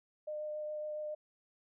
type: tone with vibrato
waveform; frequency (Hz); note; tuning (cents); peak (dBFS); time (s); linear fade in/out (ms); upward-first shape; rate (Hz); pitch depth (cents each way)
sine; 606; D#5; -46; -37; 0.27-1.15; 10; triangle; 7.2; 11
effects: none